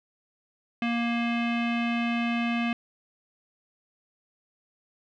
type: tone with low-pass filter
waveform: square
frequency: 235 Hz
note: A#3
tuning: 14 cents sharp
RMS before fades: -27 dBFS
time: 0.82-2.73 s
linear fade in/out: 2 ms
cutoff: 2600 Hz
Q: 3.7
effects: none